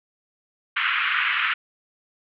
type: band-pass noise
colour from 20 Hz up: pink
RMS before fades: -23 dBFS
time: 0.76-1.54 s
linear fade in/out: 10 ms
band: 1200 to 3000 Hz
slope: 48 dB/octave
effects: none